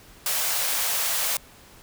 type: high-pass noise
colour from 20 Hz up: white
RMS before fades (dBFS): -25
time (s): 0.26-1.37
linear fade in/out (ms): 2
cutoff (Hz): 480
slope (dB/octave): 48
effects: pink hiss -50 dBFS RMS until 1.82 s